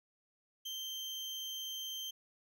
35% pulse tone, 3136 Hz, G7, in tune, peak -38 dBFS, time 0.65-2.11 s, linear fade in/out 10 ms, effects none

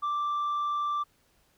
sine tone, 1174.7 Hz, D6, in tune, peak -24 dBFS, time 0.02-1.04 s, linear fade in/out 20 ms, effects tanh soft clip ceiling -26 dBFS + pink hiss -67 dBFS RMS until 1.57 s

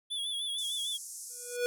square tone with vibrato, 3403 Hz, G#7, 41 cents sharp, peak -33 dBFS, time 0.1-0.98 s, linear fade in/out 20 ms, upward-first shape sine, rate 6.6 Hz, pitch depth 59 cents each way
white band-pass noise, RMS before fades -44 dBFS, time 0.58-1.57 s, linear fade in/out 5 ms, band 5600 to 11000 Hz, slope 48 dB/octave
square tone with exponential growth, 487.2 Hz, B4, 24 cents flat, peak -26 dBFS, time 1.3-1.66 s, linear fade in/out 0 ms, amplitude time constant 77 ms
effects none

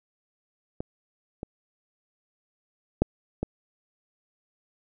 clicks, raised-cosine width 2 ms, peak -18 / -20 / -6 / -14 dBFS, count 4, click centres 0.805 / 1.431 / 3.02 / 3.43 s, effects none

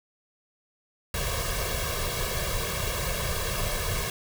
pink noise with comb filter, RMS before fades -29 dBFS, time 1.14-4.1 s, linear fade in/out 2 ms, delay 1.8 ms, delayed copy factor +0.95, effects none

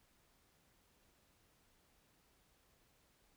silence, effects pink hiss -73 dBFS RMS until 3.36 s

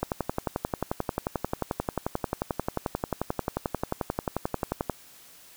click train, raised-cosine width 1 ms, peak -12 dBFS, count 56, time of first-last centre 0.03-4.897 s, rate 11.3 Hz, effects white hiss -52 dBFS RMS until 5.56 s

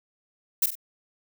violet noise with echo, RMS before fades -21 dBFS, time 0.62-0.66 s, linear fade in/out 5 ms, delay 47 ms, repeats 2, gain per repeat -8 dB, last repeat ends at 0.754 s, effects none

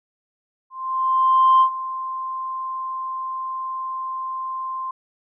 sine tone with ADSR envelope, 1046.5 Hz, C6, in tune, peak -9 dBFS, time 0.7-4.91 s, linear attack 910 ms, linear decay 86 ms, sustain -16 dB, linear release 4 ms, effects tanh soft clip ceiling -7 dBFS

